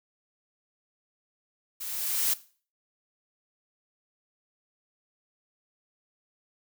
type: noise with level ramp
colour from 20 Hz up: blue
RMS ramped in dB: -37 to -24 dBFS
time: 1.8-2.34 s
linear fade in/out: 10 ms
effects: noise-tail reverb RT60 0.4 s tail -17 dB re dry